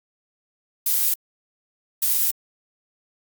violet noise bursts at uneven times, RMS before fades -20 dBFS, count 2, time 0.86-1.14 / 2.02-2.31 s, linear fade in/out 5 ms, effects Opus 48 kbps

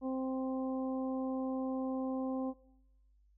harmonic tone, 261.6 Hz, C4, in tune, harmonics 1 / 2 / 3 / 4, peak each -34 / -40 / -46 / -49 dBFS, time 0.01-2.54 s, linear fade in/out 50 ms, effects noise-tail reverb RT60 1.0 s tail -23 dB re dry + added 50 Hz sine -64 dBFS peak until 3.37 s

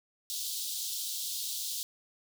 pink high-pass noise, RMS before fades -36 dBFS, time 0.3-1.83 s, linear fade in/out 0 ms, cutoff 3400 Hz, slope 48 dB/octave, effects none

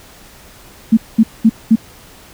sine tone bursts, 223.5 Hz, A3, 27 cents sharp, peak -4 dBFS, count 4, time 0.92-1.758 s, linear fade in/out 10 ms, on 52 ms, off 210 ms, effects pink hiss -41 dBFS RMS until 2.33 s

